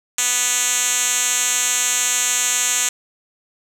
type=tone with band-pass filter; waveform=5% pulse; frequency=246.9 Hz; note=B3; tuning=in tune; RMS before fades=-19 dBFS; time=0.18-2.89 s; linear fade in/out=2 ms; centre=7100 Hz; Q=2; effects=none